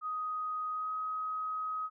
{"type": "tone with pitch glide", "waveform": "sine", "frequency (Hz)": [1251, 1264.1], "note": ["D#6", "D#6"], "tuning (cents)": [9, 27], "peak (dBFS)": -33, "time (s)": [0.01, 1.9], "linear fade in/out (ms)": 50, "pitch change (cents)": 18, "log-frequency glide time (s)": [0.72, 0.91], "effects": []}